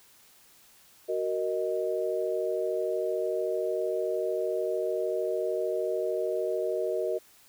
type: chord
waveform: sine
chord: D# minor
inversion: first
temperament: just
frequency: 373.4 / 466.7 / 622.3 Hz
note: F#4 / A#4 / D#5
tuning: +16 / +2 / 0 cents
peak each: -31 dBFS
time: 1.08-7.19 s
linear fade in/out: 20 ms
effects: white hiss -58 dBFS RMS until 7.48 s